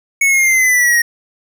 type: linear sweep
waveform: square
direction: down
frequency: 2221 to 1864.7 Hz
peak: -10 dBFS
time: 0.21-1.02 s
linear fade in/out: 5 ms
effects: none